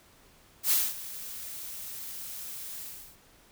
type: noise with ADSR envelope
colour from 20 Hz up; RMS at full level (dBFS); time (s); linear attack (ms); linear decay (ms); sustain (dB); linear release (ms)
blue; -23; 0.63-3.18; 83; 220; -17; 370
effects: pink hiss -59 dBFS RMS until 3.51 s